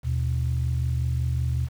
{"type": "tone pair together", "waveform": "sine", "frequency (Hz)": [77.78, 123.19], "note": ["D#2", "B2"], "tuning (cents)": [0, -4], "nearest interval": "minor sixth", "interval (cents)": 796, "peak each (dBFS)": -24, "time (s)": [0.03, 1.69], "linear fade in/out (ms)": 50, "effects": ["tanh soft clip ceiling -16 dBFS", "8-bit"]}